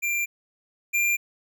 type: tone pair in turn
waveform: square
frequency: 2375 / 2387 Hz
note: D7 / D7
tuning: +19 / +28 cents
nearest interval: unison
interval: 9 cents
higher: second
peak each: -24 / -21 dBFS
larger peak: second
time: 0.02-0.26 / 0.93-1.17 s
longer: neither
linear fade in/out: 20 ms
effects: none